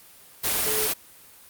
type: tone in noise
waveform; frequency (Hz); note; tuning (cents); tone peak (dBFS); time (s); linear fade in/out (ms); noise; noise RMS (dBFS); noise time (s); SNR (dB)
sine; 431.9; A4; -32; -29; 0.65-0.88; 20; white; -24; 0.43-0.94; -8
effects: white hiss -50 dBFS RMS until 1.49 s + Opus 32 kbps